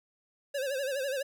square tone with vibrato, 542 Hz, C#5, 39 cents flat, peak -31 dBFS, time 0.54-1.23 s, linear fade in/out 10 ms, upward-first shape sine, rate 12 Hz, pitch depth 100 cents each way, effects none

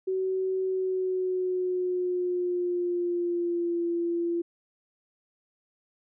sine tone with pitch glide, 377 to 341.7 Hz, F#4 to F4, +32 to -38 cents, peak -25 dBFS, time 0.07-4.42 s, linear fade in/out 10 ms, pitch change -170 cents, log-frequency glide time 0.64-3.85 s, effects none

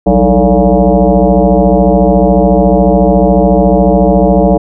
sine tone with frequency modulation, 196 Hz, G3, in tune, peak -4 dBFS, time 0.06-4.58 s, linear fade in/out 10 ms, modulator 126 Hz, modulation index 4.2, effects none

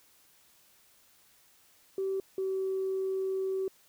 sine tone pair in turn, 385.6 / 381.8 Hz, G4 / G4, -28 / -46 cents, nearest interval unison, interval 18 cents, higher first, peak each -28 dBFS, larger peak neither, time 1.98-2.2 / 2.38-3.68 s, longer second, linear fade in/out 2 ms, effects tanh soft clip ceiling -24 dBFS + white hiss -63 dBFS RMS until 3.88 s

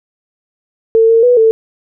sine tone with pitch steps, 449.8 / 455.4 / 491.1 / 445.9 Hz, A4 / A#4 / B4 / A4, +38 / -40 / -10 / +23 cents, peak -5 dBFS, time 0.95-1.51 s, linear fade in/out 0 ms, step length 140 ms, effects none

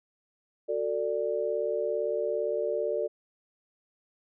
sine chord, D major, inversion first, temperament equal with one note detuned, 370 / 447.7 / 587.3 Hz, F#4 / A4 / D5, 0 / +30 / 0 cents, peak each -34 / -30 / -30 dBFS, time 0.68-3.08 s, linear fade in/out 20 ms, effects none

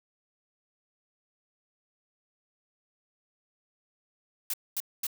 blue noise bursts, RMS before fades -31 dBFS, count 3, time 4.5-5.068 s, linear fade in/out 2 ms, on 36 ms, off 230 ms, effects none

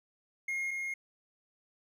triangle tone pair in turn, 2143 / 2143 Hz, C7 / C7, +41 / +41 cents, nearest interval unison, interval 0 cents, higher neither, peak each -30 / -32 dBFS, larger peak first, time 0.48-0.71 / 0.71-0.94 s, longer neither, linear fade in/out 5 ms, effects none

